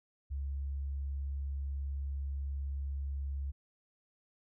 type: tone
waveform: sine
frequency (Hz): 69.3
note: C#2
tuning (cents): 0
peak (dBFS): -34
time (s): 0.3-3.52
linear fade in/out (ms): 20
effects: none